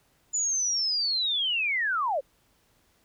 sine linear sweep, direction down, 7040 to 493.9 Hz, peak -24 dBFS, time 0.33-2.21 s, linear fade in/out 20 ms, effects pink hiss -66 dBFS RMS until 3.04 s

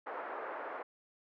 pink band-pass noise, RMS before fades -42 dBFS, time 0.06-0.83 s, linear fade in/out 10 ms, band 440 to 1600 Hz, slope 24 dB/octave, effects none

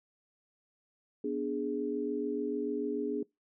sine chord, G# diminished, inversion first, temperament equal, 246.9 / 293.7 / 415.3 Hz, B3 / D4 / G#4, 0 / 0 / 0 cents, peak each -37 / -35 / -34 dBFS, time 1.24-3.23 s, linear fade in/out 5 ms, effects noise-tail reverb RT60 0.2 s tail -25 dB re dry

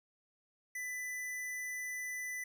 square tone, 1995 Hz, B6, 17 cents sharp, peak -39 dBFS, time 0.75-2.44 s, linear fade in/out 5 ms, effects none

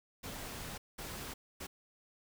pink noise bursts at uneven times, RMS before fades -44 dBFS, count 3, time 0.23-0.78 / 0.98-1.34 / 1.6-1.67 s, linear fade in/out 10 ms, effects none

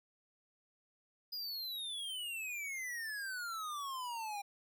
square exponential sweep, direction down, 4981 to 795 Hz, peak -40 dBFS, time 1.32-4.42 s, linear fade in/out 10 ms, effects none

